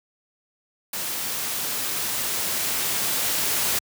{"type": "noise with level ramp", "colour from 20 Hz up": "white", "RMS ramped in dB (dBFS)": [-29, -23], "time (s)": [0.93, 3.79], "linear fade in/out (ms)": 5, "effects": ["high-pass 80 Hz 12 dB/octave"]}